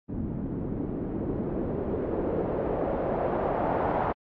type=noise with low-pass filter sweep; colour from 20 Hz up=white; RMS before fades=-29 dBFS; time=0.08-4.13 s; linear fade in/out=20 ms; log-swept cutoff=220 to 830 Hz; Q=1.6; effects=low-pass 2000 Hz 12 dB/octave + AAC 64 kbps